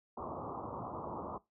white low-pass noise, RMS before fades -42 dBFS, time 0.17-1.38 s, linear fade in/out 5 ms, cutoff 1200 Hz, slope 96 dB/octave, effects noise-tail reverb RT60 0.2 s tail -20 dB re dry + high-pass 80 Hz 12 dB/octave

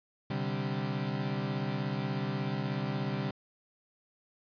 35% pulse chord, C suspended second, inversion none, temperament equal with one note detuned, 130.28 / 146.83 / 196 Hz, C3 / D3 / G3, -7 / 0 / 0 cents, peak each -34 dBFS, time 0.3-3.31 s, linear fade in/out 5 ms, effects resampled to 11025 Hz

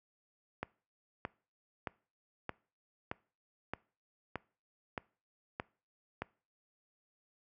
click train, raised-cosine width 0.5 ms, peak -21 dBFS, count 10, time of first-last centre 0.63-6.22 s, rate 1.61 Hz, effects noise-tail reverb RT60 0.4 s tail -23 dB re dry + high-pass 60 Hz 12 dB/octave

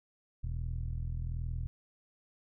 sawtooth tone with low-pass filter, 41.2 Hz, E1, in tune, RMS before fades -36 dBFS, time 0.43-1.67 s, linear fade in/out 0 ms, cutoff 110 Hz, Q 3.6, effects none

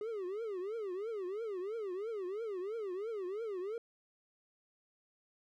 triangle tone with vibrato, 407 Hz, G#4, 35 cents flat, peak -35 dBFS, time 0.01-3.78 s, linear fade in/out 2 ms, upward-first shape triangle, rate 3 Hz, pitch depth 260 cents each way, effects none

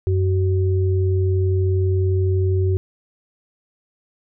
sine tone pair together, 93.5 / 376.3 Hz, F#2 / F#4, +19 / +29 cents, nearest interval 2 octaves, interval 2410 cents, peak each -16 / -23 dBFS, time 0.07-2.77 s, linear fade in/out 0 ms, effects none

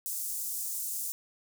pink high-pass noise, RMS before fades -35 dBFS, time 0.06-1.12 s, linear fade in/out 0 ms, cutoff 7400 Hz, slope 24 dB/octave, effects none

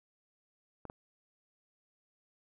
clicks, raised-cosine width 1 ms, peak -30 dBFS, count 2, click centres 0.853 / 0.899 s, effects none

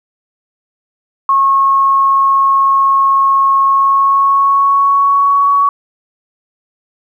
sine tone with pitch glide, 1091 to 1123.6 Hz, C#6 to C#6, -28 to +23 cents, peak -7 dBFS, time 1.29-5.69 s, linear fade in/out 2 ms, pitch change +51 cents, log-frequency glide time 3.63-5.54 s, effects 8-bit

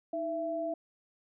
sine tone pair together, 314.1 / 667.5 Hz, D#4 / E5, +16 / +22 cents, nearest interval octave + minor second, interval 1306 cents, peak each -38 / -32 dBFS, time 0.13-0.74 s, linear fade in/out 5 ms, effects none

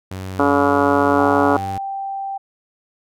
sawtooth tone with pitch glide, 94.2 to 96.01 Hz, F#2 to G2, +32 to -35 cents, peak -23 dBFS, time 0.11-1.78 s, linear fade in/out 5 ms, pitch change +33 cents, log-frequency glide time 0.85-1.04 s
harmonic tone, 142.2 Hz, C#3, 45 cents sharp, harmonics 2 / 3 / 4 / 5 / 6 / 7 / 8 / 9 / 10, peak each -18 / -20 / -21 / -22 / -23 / -23 / -24 / -25 / -25 dBFS, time 0.39-1.57 s, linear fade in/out 5 ms
sine tone, 784 Hz, G5, in tune, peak -23 dBFS, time 1.18-2.38 s, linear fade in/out 10 ms
effects none

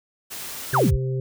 white noise, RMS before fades -34 dBFS, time 0.3-0.91 s, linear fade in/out 20 ms
sine exponential sweep, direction down, 1884 to 38.89 Hz, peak -16 dBFS, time 0.73-0.97 s, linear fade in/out 20 ms
harmonic tone, 130.81 Hz, C3, in tune, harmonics 1 / 3 / 4, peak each -23 / -30 / -39 dBFS, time 0.73-1.2 s, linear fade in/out 2 ms
effects none

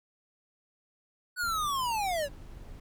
square linear sweep, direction down, 1493 to 540 Hz, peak -29 dBFS, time 1.36-2.29 s, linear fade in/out 50 ms
brown noise, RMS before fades -46 dBFS, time 1.43-2.8 s, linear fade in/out 5 ms
effects none

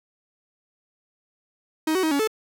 45% pulse tone with pitch steps, 314.6 / 374.7 / 316.3 / 282.1 / 436 Hz, D#4 / F#4 / D#4 / C#4 / A4, +19 / +22 / +29 / +30 / -16 cents, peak -20 dBFS, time 1.87-2.275 s, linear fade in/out 5 ms, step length 81 ms, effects none

